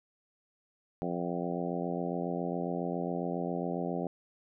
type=harmonic tone with a mistuned harmonic; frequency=87.31 Hz; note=F2; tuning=in tune; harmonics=2 / 3 / 4 / 5 / 6 / 7 / 8 / 9; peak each=-36 / -38 / -39 / -40 / -41 / -41 / -42 / -43 dBFS; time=1.02-4.07 s; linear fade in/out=0 ms; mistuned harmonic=9; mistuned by=-22 cents; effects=none